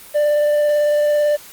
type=tone with vibrato; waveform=triangle; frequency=592 Hz; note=D5; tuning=14 cents sharp; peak=-11 dBFS; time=0.14-1.37 s; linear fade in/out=20 ms; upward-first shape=sine; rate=18 Hz; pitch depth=10 cents each way; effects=white hiss -40 dBFS RMS until 1.52 s + Opus 32 kbps